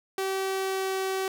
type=tone with pitch glide; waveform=sawtooth; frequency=384.3 to 381.9 Hz; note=G4 to G4; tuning=-34 to -45 cents; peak=-23 dBFS; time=0.18-1.28 s; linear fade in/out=2 ms; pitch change=-11 cents; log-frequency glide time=0.41-0.96 s; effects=none